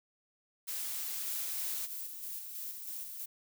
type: noise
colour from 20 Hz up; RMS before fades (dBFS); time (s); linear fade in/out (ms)
blue; -38; 0.67-1.87; 20
type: noise with tremolo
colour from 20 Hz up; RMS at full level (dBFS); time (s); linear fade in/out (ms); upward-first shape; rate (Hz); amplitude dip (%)
violet; -41; 1.26-3.26; 10; square; 3.1; 35
effects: none